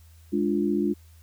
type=chord; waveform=sine; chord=D diminished; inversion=second; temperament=equal; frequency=207.7 / 293.7 / 349.2 Hz; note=Ab3 / D4 / F4; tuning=0 / 0 / 0 cents; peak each=-26 dBFS; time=0.32-0.94 s; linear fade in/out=20 ms; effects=added 81 Hz sine -49 dBFS peak until 1.22 s + white hiss -61 dBFS RMS until 1.22 s